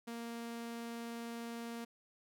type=tone with vibrato; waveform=sawtooth; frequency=233.1 Hz; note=A#3; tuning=in tune; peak=-38 dBFS; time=0.07-1.85 s; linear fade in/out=10 ms; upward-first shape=sine; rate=20 Hz; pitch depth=8 cents each way; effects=none